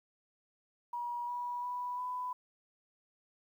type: tone with pitch steps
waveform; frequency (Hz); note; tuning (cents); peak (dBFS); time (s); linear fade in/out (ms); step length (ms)
sine; 960 / 972.3 / 984.7 / 997.3; B5 / B5 / B5 / B5; -49 / -27 / -5 / +17; -35; 0.93-2.33; 5; 350
effects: 11-bit